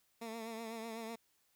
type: tone with vibrato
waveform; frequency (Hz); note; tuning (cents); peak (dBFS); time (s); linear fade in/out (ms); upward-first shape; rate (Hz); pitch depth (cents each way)
15% pulse; 226.1; A3; +47; -36; 0.21-1.16; 10; triangle; 8; 56
effects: white hiss -75 dBFS RMS until 1.55 s